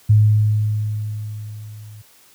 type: tone with level ramp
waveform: sine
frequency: 106.5 Hz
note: G#2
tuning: 44 cents sharp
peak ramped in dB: -7 to -36 dBFS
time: 0.09-2.02 s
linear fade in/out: 10 ms
effects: white hiss -51 dBFS RMS until 2.34 s + high-pass 60 Hz 12 dB/octave